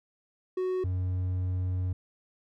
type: tone pair in turn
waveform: triangle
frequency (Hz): 370 / 91.62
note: F#4 / F#2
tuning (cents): 0 / -17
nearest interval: 2 octaves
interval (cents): 2417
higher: first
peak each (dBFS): -25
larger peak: neither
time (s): 0.57-0.84 / 0.84-1.93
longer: second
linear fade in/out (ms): 5
effects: none